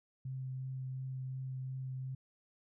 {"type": "tone with vibrato", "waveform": "sine", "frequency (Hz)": 130.81, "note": "C3", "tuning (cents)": 0, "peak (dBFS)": -38, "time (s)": [0.25, 2.15], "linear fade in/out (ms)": 5, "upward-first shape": "triangle", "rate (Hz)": 2.8, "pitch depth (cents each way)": 12, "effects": []}